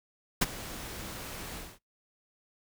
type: noise with ADSR envelope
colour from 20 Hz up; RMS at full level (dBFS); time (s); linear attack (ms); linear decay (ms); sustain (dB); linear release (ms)
pink; -22; 0.41-1.79; 10; 28; -19; 230
effects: noise-tail reverb RT60 0.2 s tail -26 dB re dry